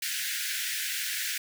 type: high-pass noise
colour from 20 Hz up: pink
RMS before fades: -32 dBFS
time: 0.02-1.38 s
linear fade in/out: 5 ms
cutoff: 1500 Hz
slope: 96 dB/octave
effects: none